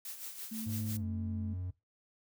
blue noise with tremolo, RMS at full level -42 dBFS, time 0.05-0.97 s, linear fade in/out 2 ms, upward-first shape sine, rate 6 Hz, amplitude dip 60%
sine tone with vibrato, 220 Hz, A3, in tune, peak -38 dBFS, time 0.51-1.54 s, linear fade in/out 10 ms, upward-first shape sine, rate 1.8 Hz, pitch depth 22 cents each way
triangle tone with pitch glide, 103.9 to 90.97 Hz, G#2 to F#2, +1 to -29 cents, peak -34 dBFS, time 0.66-1.71 s, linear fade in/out 10 ms, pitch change -230 cents, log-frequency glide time 0.98-1.03 s
effects noise-tail reverb RT60 0.2 s tail -18 dB re dry

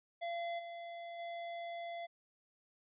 square tone with level steps, 684 Hz, F5, 36 cents flat, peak -38 / -45 / -42 dBFS, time 0.21-2.07 s, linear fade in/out 20 ms, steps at 0.58 / 1.18 s, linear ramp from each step 20 ms, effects resampled to 8000 Hz

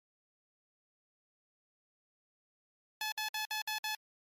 10% pulse tone bursts, 860 Hz, A5, 40 cents flat, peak -26 dBFS, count 6, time 3.01-3.95 s, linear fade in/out 2 ms, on 110 ms, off 56 ms, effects MP3 64 kbps

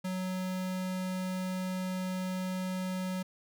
square tone, 185.3 Hz, F#3, 3 cents sharp, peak -33 dBFS, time 0.04-3.23 s, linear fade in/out 10 ms, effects none

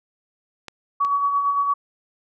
clicks, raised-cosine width 0.2 ms, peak -17 / -20 dBFS, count 2, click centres 0.683 / 1.049 s
sine tone with tremolo, 1131 Hz, C#6, 34 cents sharp, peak -16 dBFS, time 1-1.74 s, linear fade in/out 10 ms, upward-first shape sine, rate 8.8 Hz, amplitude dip 45%
effects none

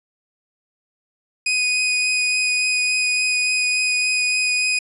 sawtooth tone with vibrato, 2489 Hz, D#7, in tune, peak -14 dBFS, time 1.46-4.79 s, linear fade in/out 5 ms, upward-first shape triangle, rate 3.5 Hz, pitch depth 12 cents each way, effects resampled to 24000 Hz

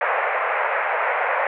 pink band-pass noise, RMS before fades -22 dBFS, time 0.01-1.47 s, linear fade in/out 2 ms, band 510 to 2300 Hz, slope 48 dB/octave, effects none

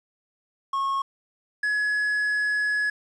triangle tone pair in turn, 1092 / 1690.3 Hz, C#6 / G#6, -26 / +30 cents, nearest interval minor sixth, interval 756 cents, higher second, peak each -21 / -20 dBFS, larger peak second, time 0.73-1.02 / 1.63-2.9 s, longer second, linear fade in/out 5 ms, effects resampled to 24000 Hz + 9-bit

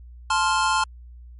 square chord, F major, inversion first, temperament just, 873.1 / 1047.7 / 1396.9 Hz, A5 / C6 / F6, -14 / +2 / 0 cents, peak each -24 / -23 / -25 dBFS, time 0.3-0.84 s, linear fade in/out 5 ms, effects added 60 Hz sine -40 dBFS peak until 1.39 s + MP3 48 kbps

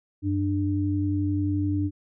sine tone pair together, 95.1 / 296.7 Hz, F#2 / D4, +48 / +18 cents, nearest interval octave + minor sixth, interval 1970 cents, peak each -25 dBFS, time 0.22-1.91 s, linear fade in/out 50 ms, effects none

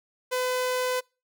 sawtooth tone, 505 Hz, B4, 39 cents sharp, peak -21 dBFS, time 0.31-1.01 s, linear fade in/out 20 ms, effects noise-tail reverb RT60 0.3 s tail -26 dB re dry

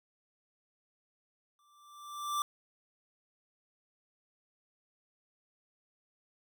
square tone with exponential growth, 1175 Hz, D6, 1 cent sharp, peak -29 dBFS, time 1.59-2.42 s, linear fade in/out 1 ms, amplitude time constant 180 ms, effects none

